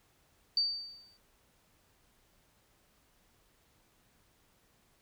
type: tone with exponential decay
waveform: sine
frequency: 4613 Hz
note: D8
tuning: 32 cents flat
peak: -24 dBFS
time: 0.57-1.17 s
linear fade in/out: 2 ms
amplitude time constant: 130 ms
effects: pink hiss -69 dBFS RMS until 5.01 s